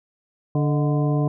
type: harmonic tone with a mistuned harmonic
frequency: 146.5 Hz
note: D3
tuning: 4 cents flat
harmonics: 1 / 2 / 3 / 4 / 5 / 7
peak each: -19 / -25 / -29 / -31 / -33 / -36 dBFS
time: 0.55-1.28 s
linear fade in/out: 2 ms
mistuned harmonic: 4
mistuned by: +91 cents
effects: none